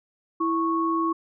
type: tone pair together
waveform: sine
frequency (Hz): 329.6 / 1104.2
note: E4 / C#6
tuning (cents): 0 / -7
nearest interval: octave + major sixth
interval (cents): 2093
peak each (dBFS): -24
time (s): 0.4-1.13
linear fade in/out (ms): 10
effects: none